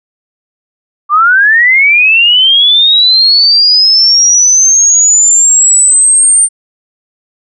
sine linear sweep, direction up, 1153 to 8910 Hz, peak -3 dBFS, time 1.09-6.49 s, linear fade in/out 50 ms, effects none

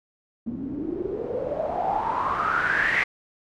white noise with low-pass filter sweep, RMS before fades -26 dBFS, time 0.46-3.04 s, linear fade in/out 10 ms, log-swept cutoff 230 to 2100 Hz, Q 9.7, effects none

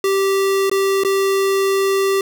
square tone with dropouts, 390.1 Hz, G4, 8 cents flat, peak -15 dBFS, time 0.04-2.21 s, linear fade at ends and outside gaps 2 ms, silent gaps 0.697-0.714 / 1.036-1.048 s, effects none

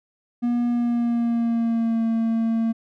triangle tone with pitch glide, 240 to 226.8 Hz, B3 to A#3, -49 to -47 cents, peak -17 dBFS, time 0.42-2.73 s, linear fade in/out 20 ms, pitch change -98 cents, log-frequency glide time 0.69-2.04 s, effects none

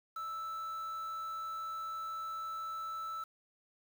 triangle tone with quantisation, 1318 Hz, E6, 1 cent flat, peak -36 dBFS, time 0.16-3.24 s, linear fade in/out 5 ms, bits 9, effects none

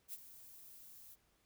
violet noise with ADSR envelope, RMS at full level -44 dBFS, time 0.08-1.16 s, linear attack 53 ms, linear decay 33 ms, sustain -13 dB, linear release 26 ms, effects pink hiss -75 dBFS RMS until 1.45 s

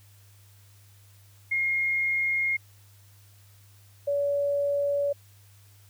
sine tone pair in turn, 2140 / 569.6 Hz, C7 / C#5, +38 / +47 cents, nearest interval octave + major seventh, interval 2291 cents, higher first, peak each -23 dBFS, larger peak neither, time 1.51-2.57 / 4.07-5.13 s, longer neither, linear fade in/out 10 ms, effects added 100 Hz sine -53 dBFS peak until 5.89 s + white hiss -60 dBFS RMS until 5.89 s

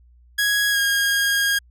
sawtooth tone with pitch glide, 1661.2 to 1628.9 Hz, G#6 to G#6, 0 to -34 cents, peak -14 dBFS, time 0.38-1.59 s, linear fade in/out 10 ms, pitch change -34 cents, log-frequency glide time 0.71-0.78 s, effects added 60 Hz sine -49 dBFS peak until 1.7 s

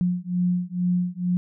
sine beating tone pair, 177.6 / 179.8 Hz, F3 / F#3, +29 / -49 cents, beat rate 2.2 Hz, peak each -24 / -24 dBFS, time 0.01-1.37 s, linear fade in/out 0 ms, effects none

